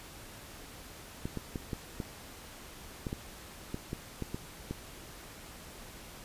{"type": "clicks", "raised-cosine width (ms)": 3, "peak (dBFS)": -22, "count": 12, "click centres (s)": [1.255, 1.373, 1.558, 1.732, 2.002, 3.068, 3.129, 3.744, 3.931, 4.223, 4.345, 4.71], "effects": ["pink hiss -49 dBFS RMS until 6.24 s", "resampled to 32000 Hz"]}